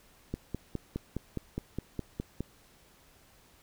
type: click train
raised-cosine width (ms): 3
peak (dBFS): -20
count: 11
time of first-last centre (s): 0.34-2.406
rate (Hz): 4.84
effects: pink hiss -61 dBFS RMS until 3.62 s